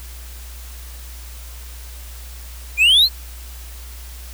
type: exponential sweep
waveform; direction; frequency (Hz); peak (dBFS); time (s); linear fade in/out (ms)
triangle; up; 2349 to 4370; -8; 2.77-3.09; 50
effects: added 60 Hz sine -33 dBFS peak until 4.33 s + white hiss -41 dBFS RMS until 4.33 s